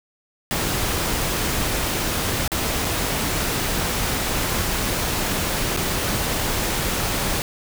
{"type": "noise with dropouts", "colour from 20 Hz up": "pink", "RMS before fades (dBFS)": -23, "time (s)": [0.51, 7.42], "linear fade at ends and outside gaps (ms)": 0, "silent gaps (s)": [[2.477, 2.518], [2.847, 2.851], [5.765, 5.772]], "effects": []}